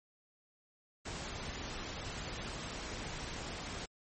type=noise; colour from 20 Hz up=pink; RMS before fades=-42 dBFS; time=1.05-3.86 s; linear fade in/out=10 ms; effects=MP3 32 kbps